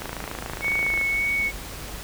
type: click train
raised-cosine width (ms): 0.5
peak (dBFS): -16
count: 28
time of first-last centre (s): 0.02-1.013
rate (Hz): 27.2
type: tone with vibrato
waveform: sine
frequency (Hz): 2217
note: C#7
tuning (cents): 0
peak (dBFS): -21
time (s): 0.61-1.52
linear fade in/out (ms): 50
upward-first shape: sine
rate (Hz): 1.8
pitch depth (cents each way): 11
effects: added 50 Hz sine -41 dBFS peak until 2.03 s + pink hiss -37 dBFS RMS until 2.03 s